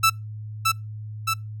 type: tone with echo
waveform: sawtooth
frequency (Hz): 1321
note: E6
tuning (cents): +3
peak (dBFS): -11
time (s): 0.03-0.1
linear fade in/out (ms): 10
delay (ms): 620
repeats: 2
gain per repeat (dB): -3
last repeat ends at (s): 1.34
effects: noise-tail reverb RT60 0.2 s tail -25 dB re dry + added 107 Hz sine -32 dBFS peak until 1.6 s